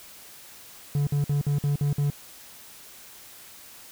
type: tone bursts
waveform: triangle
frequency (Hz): 143.8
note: D3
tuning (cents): -36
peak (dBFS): -19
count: 7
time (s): 0.95-2.102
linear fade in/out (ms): 2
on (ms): 120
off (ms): 52
effects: white hiss -47 dBFS RMS until 3.91 s